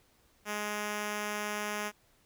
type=tone; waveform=5% pulse; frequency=208.9 Hz; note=G#3; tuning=10 cents sharp; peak=-22 dBFS; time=0.45-1.92 s; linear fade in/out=50 ms; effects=pink hiss -67 dBFS RMS until 2.25 s